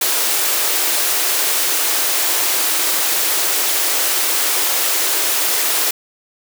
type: high-pass noise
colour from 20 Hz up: white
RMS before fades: -17 dBFS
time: 0.01-5.91 s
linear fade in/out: 5 ms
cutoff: 290 Hz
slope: 96 dB/octave
effects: none